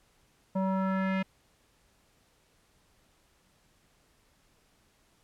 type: tone with low-pass filter sweep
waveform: square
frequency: 190.4 Hz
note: F#3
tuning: 50 cents sharp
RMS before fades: -29 dBFS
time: 0.55-1.23 s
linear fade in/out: 10 ms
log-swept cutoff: 800 to 2400 Hz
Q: 2.4
effects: pink hiss -67 dBFS RMS until 5.23 s + low-pass 12000 Hz 12 dB/octave